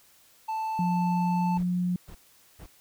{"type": "tone", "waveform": "triangle", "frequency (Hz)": 881, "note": "A5", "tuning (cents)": 2, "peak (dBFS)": -26, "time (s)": [0.48, 1.58], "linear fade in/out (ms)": 10}
{"type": "tone with pitch glide", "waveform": "sine", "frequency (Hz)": [177.7, 178.94], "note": ["F3", "F3"], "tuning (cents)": [30, 42], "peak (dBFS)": -24, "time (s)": [0.79, 1.96], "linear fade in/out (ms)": 2, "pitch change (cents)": 12, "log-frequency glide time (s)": [1.25, 1.77]}
{"type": "noise bursts", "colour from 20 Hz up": "brown", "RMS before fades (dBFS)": -43, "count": 3, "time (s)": [1.56, 2.665], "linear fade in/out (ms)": 10, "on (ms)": 75, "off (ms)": 440}
{"effects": ["white hiss -59 dBFS RMS until 2.8 s"]}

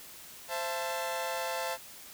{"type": "chord", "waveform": "sawtooth", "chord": "A minor", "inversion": "first", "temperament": "equal with one note detuned", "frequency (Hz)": [523.3, 672.7, 880], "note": ["C5", "E5", "A5"], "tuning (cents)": [0, 35, 0], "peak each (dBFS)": -33, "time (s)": [0.48, 1.78], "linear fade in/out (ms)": 50, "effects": ["white hiss -49 dBFS RMS until 2.13 s"]}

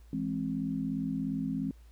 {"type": "chord", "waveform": "sine", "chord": "E augmented", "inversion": "none", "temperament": "equal with one note detuned", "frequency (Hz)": [164.81, 207.7, 264.8], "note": ["E3", "G#3", "B#3"], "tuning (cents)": [0, 0, 21], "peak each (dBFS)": [-36, -35, -33], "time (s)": [0.13, 1.71], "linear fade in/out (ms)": 2, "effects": ["added 57 Hz sine -51 dBFS peak until 1.91 s", "pink hiss -67 dBFS RMS until 1.91 s"]}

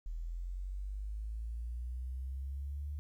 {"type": "linear sweep", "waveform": "sine", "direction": "up", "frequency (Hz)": [39.53, 73.9], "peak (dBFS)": -37, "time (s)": [0.06, 2.99], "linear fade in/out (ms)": 0, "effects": ["12-bit"]}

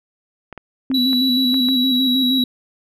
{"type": "clicks", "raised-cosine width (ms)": 0.5, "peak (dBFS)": -18, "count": 6, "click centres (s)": [0.527, 0.577, 0.915, 1.131, 1.543, 1.687]}
{"type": "tone with vibrato", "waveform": "sine", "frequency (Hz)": 255.7, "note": "C4", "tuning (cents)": -40, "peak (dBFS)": -16, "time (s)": [0.9, 2.44], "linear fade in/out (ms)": 2, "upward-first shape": "square", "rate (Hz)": 6.4, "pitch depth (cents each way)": 49}
{"type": "tone with pitch glide", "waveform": "triangle", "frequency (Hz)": [3927, 3886], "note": ["B7", "B7"], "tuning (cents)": [-11, -29], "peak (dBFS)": -16, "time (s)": [0.94, 2.44], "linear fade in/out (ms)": 5, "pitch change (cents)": -18, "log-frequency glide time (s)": [1.29, 2.14]}
{"effects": []}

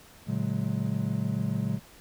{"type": "tone cluster", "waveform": "triangle", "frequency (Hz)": [114.4, 141.4, 183.8, 210.7], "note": ["A#2", "C#3", "F#3", "G#3"], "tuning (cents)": [-32, 35, -11, 25], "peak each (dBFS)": -30, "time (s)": [0.26, 1.8], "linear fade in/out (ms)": 50, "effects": ["pink hiss -53 dBFS RMS until 2 s"]}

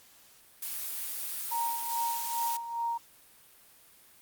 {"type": "noise", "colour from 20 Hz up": "blue", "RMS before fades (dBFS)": -36, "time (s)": [0.62, 2.57], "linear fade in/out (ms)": 5}
{"type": "tone with tremolo", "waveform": "sine", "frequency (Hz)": 932.3, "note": "A#5", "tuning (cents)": 0, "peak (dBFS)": -28, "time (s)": [1.51, 2.98], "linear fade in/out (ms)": 10, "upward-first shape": "sine", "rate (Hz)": 2.4, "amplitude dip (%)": 65}
{"effects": ["white hiss -58 dBFS RMS until 4.21 s", "Opus 48 kbps"]}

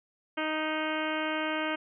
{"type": "harmonic tone with a mistuned harmonic", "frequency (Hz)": 311.1, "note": "D#4", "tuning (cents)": 0, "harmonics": [1, 2, 3, 4, 5, 6, 7, 8, 9, 10], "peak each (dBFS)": [-34, -35, -38, -38, -36, -43, -39, -42, -42, -43], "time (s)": [0.37, 1.76], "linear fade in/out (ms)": 10, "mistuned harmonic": 6, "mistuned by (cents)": 23, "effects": []}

